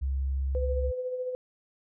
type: tone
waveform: sine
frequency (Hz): 67.3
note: C2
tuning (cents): +49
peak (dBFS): -26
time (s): 0.01-0.92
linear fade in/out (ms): 20
type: tone with tremolo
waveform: sine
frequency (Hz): 505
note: B4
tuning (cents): +39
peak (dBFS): -28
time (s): 0.55-1.35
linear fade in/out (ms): 0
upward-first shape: sine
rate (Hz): 14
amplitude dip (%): 45
effects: none